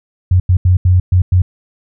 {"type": "tone bursts at uneven times", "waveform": "sine", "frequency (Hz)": 91, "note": "F#2", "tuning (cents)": -28, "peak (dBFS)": -6, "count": 6, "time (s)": [[0.31, 0.4], [0.49, 0.57], [0.65, 0.77], [0.85, 1], [1.12, 1.22], [1.32, 1.42]], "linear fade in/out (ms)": 5, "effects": []}